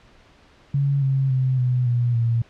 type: tone with pitch steps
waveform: sine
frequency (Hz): 140 / 134.92 / 130.02 / 125.3 / 120.76 / 116.37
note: C#3 / C#3 / C3 / B2 / B2 / A#2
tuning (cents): +18 / -46 / -11 / +25 / -38 / -3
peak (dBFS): -17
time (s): 0.74-2.42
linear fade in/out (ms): 5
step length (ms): 280
effects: pink hiss -53 dBFS RMS until 2.49 s + low-pass 4000 Hz 12 dB/octave